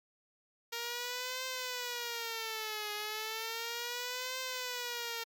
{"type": "tone with vibrato", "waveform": "5% pulse", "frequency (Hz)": 465.1, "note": "A#4", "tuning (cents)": -4, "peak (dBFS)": -25, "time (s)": [0.72, 5.24], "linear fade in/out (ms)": 10, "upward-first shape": "triangle", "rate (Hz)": 0.34, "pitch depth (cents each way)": 190, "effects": ["MP3 96 kbps"]}